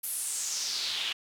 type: noise with band-pass filter sweep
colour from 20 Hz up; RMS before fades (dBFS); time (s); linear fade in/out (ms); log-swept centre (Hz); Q
pink; -33; 0.03-1.13; 10; 12000 to 2900; 3.5
effects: none